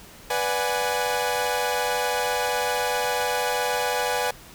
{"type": "chord", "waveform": "sawtooth", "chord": "G# half-diminished seventh", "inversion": "first", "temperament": "equal with one note detuned", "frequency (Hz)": [493.9, 587.3, 737, 830.6], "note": ["B4", "D5", "F#5", "G#5"], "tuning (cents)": [0, 0, -7, 0], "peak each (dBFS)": [-23, -27, -27, -23], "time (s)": [0.3, 4.31], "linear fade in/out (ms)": 5, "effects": ["pink hiss -46 dBFS RMS until 4.54 s"]}